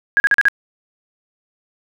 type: tone bursts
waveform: sine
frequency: 1640 Hz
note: G#6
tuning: 22 cents flat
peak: -9 dBFS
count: 5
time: 0.17-0.484 s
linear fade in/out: 0 ms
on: 30 ms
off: 41 ms
effects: none